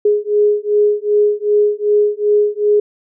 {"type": "beating tone pair", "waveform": "sine", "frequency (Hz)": [415.3, 417.9], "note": ["G#4", "G#4"], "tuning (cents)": [0, 11], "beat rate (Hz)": 2.6, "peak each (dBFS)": -14, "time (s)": [0.05, 2.8], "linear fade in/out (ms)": 5, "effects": []}